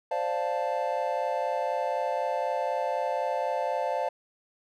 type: chord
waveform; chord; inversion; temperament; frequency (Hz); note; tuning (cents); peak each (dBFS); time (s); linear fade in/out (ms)
triangle; D minor seventh; third; equal; 523.3 / 587.3 / 698.5 / 880; C5 / D5 / F5 / A5; 0 / 0 / 0 / 0; -30; 0.11-4.09; 5
effects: none

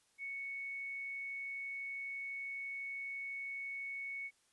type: tone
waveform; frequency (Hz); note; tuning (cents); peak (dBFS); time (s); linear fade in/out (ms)
sine; 2217; C#7; 0; -40; 0.18-4.31; 50
effects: white hiss -73 dBFS RMS until 4.52 s + resampled to 24000 Hz

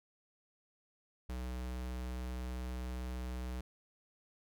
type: tone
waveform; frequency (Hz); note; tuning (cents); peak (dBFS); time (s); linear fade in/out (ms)
square; 62.4; B1; +19; -39; 1.29-3.61; 5
effects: none

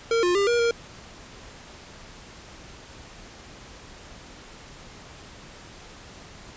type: tone with pitch steps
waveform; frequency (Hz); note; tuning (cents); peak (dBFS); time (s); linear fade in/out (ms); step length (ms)
square; 459.7 / 354.3 / 400 / 475 / 467.2; A#4 / F4 / G4 / A#4 / A#4; -24 / +25 / +35 / +33 / +4; -20; 0.11-0.71; 2; 120
effects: pink hiss -45 dBFS RMS until 6.56 s + resampled to 16000 Hz

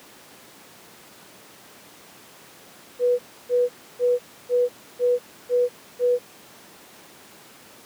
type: tone bursts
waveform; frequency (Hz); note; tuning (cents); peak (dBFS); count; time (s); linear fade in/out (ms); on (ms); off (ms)
sine; 490.5; B4; -12; -16; 7; 2.99-6.19; 50; 200; 300
effects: pink hiss -47 dBFS RMS until 7.85 s + high-pass 200 Hz 12 dB/octave

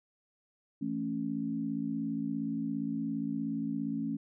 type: chord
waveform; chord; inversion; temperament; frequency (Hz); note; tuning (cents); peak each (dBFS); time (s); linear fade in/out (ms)
sine; A major; second; equal; 164.81 / 220 / 277.2; E3 / A3 / C#4; 0 / 0 / 0; -40 / -35 / -34; 0.81-4.17; 10
effects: none

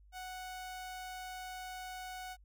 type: tone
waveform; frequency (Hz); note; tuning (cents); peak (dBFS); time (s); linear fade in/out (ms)
sawtooth; 740; F#5; 0; -39; 0.12-2.37; 50
effects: added 50 Hz sine -58 dBFS peak until 2.44 s

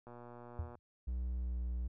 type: click train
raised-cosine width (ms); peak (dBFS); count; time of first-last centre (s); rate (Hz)
1; -38; 83; 0.07-0.753; 120
type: tone with exponential decay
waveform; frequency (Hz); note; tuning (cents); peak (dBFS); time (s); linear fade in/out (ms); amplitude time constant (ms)
sine; 82.41; E2; 0; -32; 0.59-0.79; 0; 42
type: tone with pitch glide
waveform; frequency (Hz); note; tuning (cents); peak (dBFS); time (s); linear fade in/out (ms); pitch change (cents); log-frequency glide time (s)
triangle; 61.74 to 60.61; B1 to B1; 0 to -32; -33; 1.07-1.88; 10; -32; 1.37-1.58
effects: none

